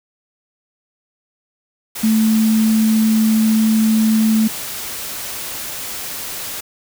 sine tone in noise, 220 Hz, A3, in tune, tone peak -11 dBFS, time 2.03-4.48 s, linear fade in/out 10 ms, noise white, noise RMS -27 dBFS, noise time 1.95-6.61 s, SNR +13 dB, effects none

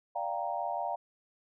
sine chord, G minor seventh, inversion second, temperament equal, 587.3 / 698.5 / 784 / 932.3 Hz, D5 / F5 / G5 / Bb5, 0 / 0 / 0 / 0 cents, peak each -39 / -35 / -37 / -37 dBFS, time 0.15-0.96 s, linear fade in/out 10 ms, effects none

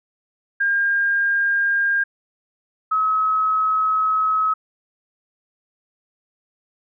sine tone pair in turn, 1609 / 1282.1 Hz, G6 / E6, +45 / -48 cents, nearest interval major third, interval 393 cents, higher first, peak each -16 / -16 dBFS, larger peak neither, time 0.6-2.04 / 2.91-4.54 s, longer second, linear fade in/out 10 ms, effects none

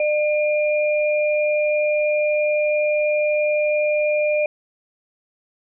sine tone pair together, 601 / 2404 Hz, D5 / D7, +40 / +40 cents, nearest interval 2 octaves, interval 2400 cents, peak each -17 / -25 dBFS, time 0-4.46 s, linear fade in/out 2 ms, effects none

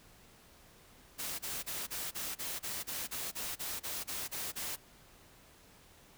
white noise bursts, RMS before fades -39 dBFS, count 15, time 1.18-4.764 s, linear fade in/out 20 ms, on 210 ms, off 31 ms, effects pink hiss -60 dBFS RMS until 6.17 s

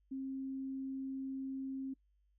sine tone, 267.2 Hz, C4, 36 cents sharp, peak -38 dBFS, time 0.11-1.94 s, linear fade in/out 10 ms, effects noise-tail reverb RT60 0.1 s tail -24 dB re dry + added 50 Hz sine -70 dBFS peak until 2.38 s

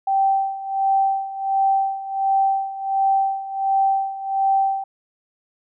sine tone with tremolo, 779 Hz, G5, 11 cents flat, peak -14 dBFS, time 0.07-4.84 s, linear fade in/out 5 ms, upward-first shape sine, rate 1.4 Hz, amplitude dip 80%, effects none

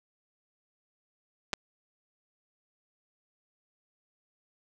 clicks, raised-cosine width 0.2 ms, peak -13 dBFS, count 2, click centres 1.532 / 1.537 s, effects none

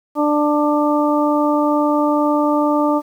harmonic tone, 296.3 Hz, D4, 15 cents sharp, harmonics 1 / 2 / 3 / 4, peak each -16 / -19 / -21 / -22 dBFS, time 0.15-3.02 s, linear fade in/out 50 ms, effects 8-bit

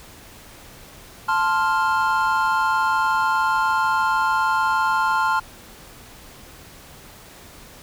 triangle chord, F major, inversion first, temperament equal, 880 / 1046.5 / 1396.9 Hz, A5 / C6 / F6, 0 / 0 / 0 cents, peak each -20 dBFS, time 1.28-5.4 s, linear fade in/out 10 ms, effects pink hiss -44 dBFS RMS until 7.82 s

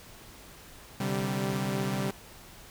sawtooth chord, C suspended second, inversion none, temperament equal with one note detuned, 130.81 / 146.83 / 194.64 Hz, C3 / D3 / G3, 0 / 0 / -12 cents, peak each -29 / -32 / -27 dBFS, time 1-2.11 s, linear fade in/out 5 ms, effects pink hiss -50 dBFS RMS until 2.7 s

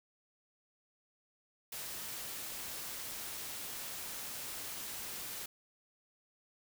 white noise, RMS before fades -43 dBFS, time 1.72-5.46 s, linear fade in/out 5 ms, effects none

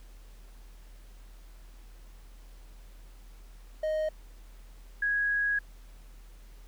triangle / sine tone pair in turn, 622.3 / 1657.2 Hz, D#5 / G#6, 0 / -4 cents, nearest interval octave + perfect fourth, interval 1696 cents, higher second, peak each -25 dBFS, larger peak neither, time 3.83-4.09 / 5.02-5.59 s, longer second, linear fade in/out 5 ms, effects added 40 Hz sine -47 dBFS peak until 6.67 s + pink hiss -61 dBFS RMS until 6.67 s

